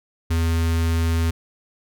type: tone with notch filter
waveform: square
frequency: 82.5 Hz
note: E2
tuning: 2 cents sharp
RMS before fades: -20 dBFS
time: 0.3-1.31 s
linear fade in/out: 10 ms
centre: 650 Hz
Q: 1.3
effects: none